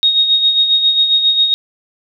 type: tone with tremolo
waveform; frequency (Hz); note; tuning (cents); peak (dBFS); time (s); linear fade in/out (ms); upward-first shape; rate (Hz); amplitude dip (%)
sine; 3739; A#7; +4; -7; 0.03-1.54; 0; sine; 7.4; 55
effects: none